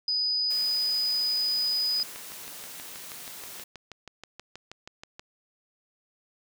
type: tone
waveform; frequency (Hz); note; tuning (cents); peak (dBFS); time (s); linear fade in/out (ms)
sine; 4978; D#8; 0; -24; 0.08-2.03; 2
type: high-pass noise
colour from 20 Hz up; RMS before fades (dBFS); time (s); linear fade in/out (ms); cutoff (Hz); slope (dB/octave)
white; -42; 0.5-3.64; 5; 110; 24
type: click train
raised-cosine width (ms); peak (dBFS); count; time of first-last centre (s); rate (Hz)
0.2; -24; 21; 2-5.195; 6.26
effects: none